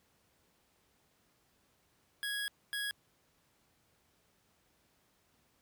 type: tone bursts at uneven times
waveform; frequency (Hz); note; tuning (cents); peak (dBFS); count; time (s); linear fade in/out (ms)
25% pulse; 1661.2; G#6; 0; -31; 2; 2.23-2.48 / 2.73-2.91; 0
effects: pink hiss -72 dBFS RMS until 5.61 s + high-pass 60 Hz 12 dB/octave